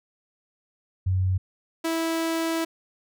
sine / sawtooth tone pair in turn, 93.3 / 327.7 Hz, F#2 / E4, +15 / -10 cents, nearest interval octave + minor seventh, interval 2175 cents, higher second, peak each -20 dBFS, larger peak neither, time 1.06-1.38 / 1.84-2.65 s, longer second, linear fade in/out 10 ms, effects none

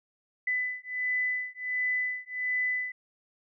sine beating tone pair, 2000 / 2001.4 Hz, B6 / B6, +21 / +23 cents, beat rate 1.4 Hz, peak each -31 dBFS, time 0.47-2.92 s, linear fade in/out 5 ms, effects none

